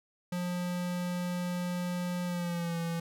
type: tone with pitch glide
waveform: square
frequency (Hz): 177.8 to 167.82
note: F3 to E3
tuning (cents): +31 to +31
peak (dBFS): -32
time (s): 0.32-3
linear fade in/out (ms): 5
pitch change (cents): -100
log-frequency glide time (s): 2.25-2.78
effects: none